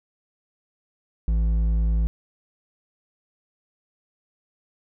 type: tone with hard clipping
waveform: sine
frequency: 55 Hz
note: A1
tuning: in tune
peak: -20 dBFS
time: 1.28-2.07 s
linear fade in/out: 0 ms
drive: 6 dB
effects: none